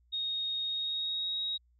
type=tone with pitch glide; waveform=sine; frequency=3729 to 3792 Hz; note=A#7 to A#7; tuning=0 to +29 cents; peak=-31 dBFS; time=0.12-1.58 s; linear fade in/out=20 ms; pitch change=+29 cents; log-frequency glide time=0.65-1.41 s; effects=added 60 Hz sine -64 dBFS peak until 1.79 s